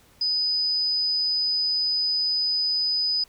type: tone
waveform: sine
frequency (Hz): 4991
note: D#8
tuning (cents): +5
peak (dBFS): -21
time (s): 0.21-3.24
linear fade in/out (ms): 5
effects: pink hiss -57 dBFS RMS until 3.28 s